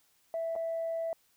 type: tone with dropouts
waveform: sine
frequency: 659.3 Hz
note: E5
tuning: in tune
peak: -30 dBFS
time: 0.34-1.13 s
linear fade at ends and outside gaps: 1 ms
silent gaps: 0.554-0.561 s
effects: tanh soft clip ceiling -27 dBFS + white hiss -69 dBFS RMS until 1.36 s